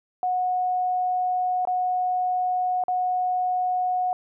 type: tone with dropouts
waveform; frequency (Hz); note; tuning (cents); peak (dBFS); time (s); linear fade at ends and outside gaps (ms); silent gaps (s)
sine; 731; F#5; -21; -21; 0.23-4.13; 1; 1.652-1.673 / 2.838-2.882
effects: none